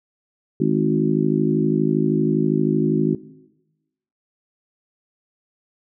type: harmonic tone with a mistuned harmonic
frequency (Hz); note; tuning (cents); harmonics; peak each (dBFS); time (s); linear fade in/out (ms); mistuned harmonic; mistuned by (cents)
52.6; G#1; +23; 3 / 4 / 5 / 6 / 7; -22 / -22 / -22 / -22 / -22; 0.6-3.15; 5; 3; -17
effects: noise-tail reverb RT60 1.0 s tail -17 dB re dry